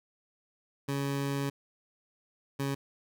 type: tone pair in turn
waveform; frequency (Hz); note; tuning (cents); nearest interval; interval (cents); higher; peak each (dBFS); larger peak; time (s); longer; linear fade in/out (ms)
20% pulse; 139.6 / 138.32; C#3 / C#3; +13 / -3; unison; 16; first; -25; neither; 0.88-1.5 / 2.59-2.75; first; 10
effects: none